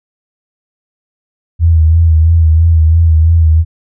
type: tone with vibrato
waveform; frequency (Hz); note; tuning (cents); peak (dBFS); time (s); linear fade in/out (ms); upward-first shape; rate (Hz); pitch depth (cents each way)
sine; 81.3; E2; -23; -4; 1.59-3.65; 50; sine; 3; 50
effects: none